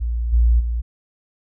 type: tone with level steps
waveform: sine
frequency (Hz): 58.27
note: A#1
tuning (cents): 0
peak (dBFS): -19 / -11 / -19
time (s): 0-0.82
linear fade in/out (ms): 20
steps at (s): 0.32 / 0.59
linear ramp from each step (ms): 20
effects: none